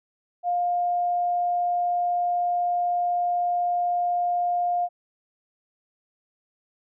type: tone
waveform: sine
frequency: 706 Hz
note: F5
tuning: 19 cents sharp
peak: -21 dBFS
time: 0.43-4.89 s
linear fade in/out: 50 ms
effects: none